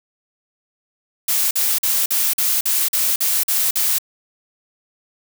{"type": "noise bursts", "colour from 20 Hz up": "blue", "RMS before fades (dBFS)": -18, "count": 10, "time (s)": [1.28, 3.985], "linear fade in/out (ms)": 5, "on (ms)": 230, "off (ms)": 45, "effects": []}